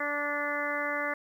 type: harmonic tone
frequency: 291.1 Hz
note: D4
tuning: 15 cents flat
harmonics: 1 / 2 / 3 / 4 / 5 / 6 / 7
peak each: -40 / -35 / -41 / -36 / -37 / -35 / -35 dBFS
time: 0-1.14 s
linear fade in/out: 5 ms
effects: 10-bit

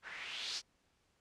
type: noise with low-pass filter sweep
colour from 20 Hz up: blue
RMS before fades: -43 dBFS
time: 0.02-0.62 s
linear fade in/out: 50 ms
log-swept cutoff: 1500 to 5300 Hz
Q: 2.9
effects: pink hiss -75 dBFS RMS until 1.2 s + low-pass 8000 Hz 12 dB/octave

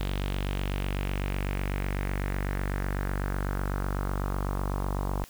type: tone with low-pass filter sweep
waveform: sawtooth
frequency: 48 Hz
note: G1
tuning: 36 cents flat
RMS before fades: -30 dBFS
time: 0-5.24 s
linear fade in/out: 0 ms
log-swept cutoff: 3500 to 1000 Hz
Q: 2.6
effects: white hiss -52 dBFS RMS until 5.29 s

